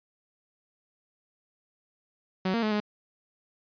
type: tone with pitch steps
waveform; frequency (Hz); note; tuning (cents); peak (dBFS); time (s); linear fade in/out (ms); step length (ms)
sawtooth; 187.3 / 231.3 / 214.4 / 209.3; F#3 / A#3 / A3 / G#3; +21 / -13 / -45 / +14; -21; 2.45-2.802; 5; 88
effects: resampled to 11025 Hz